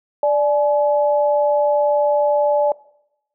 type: tone pair together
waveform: sine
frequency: 587.3 / 849.1 Hz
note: D5 / G#5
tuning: 0 / +38 cents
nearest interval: tritone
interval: 638 cents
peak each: -14 / -20 dBFS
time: 0.23-2.72 s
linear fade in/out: 2 ms
effects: noise-tail reverb RT60 0.8 s tail -21 dB re dry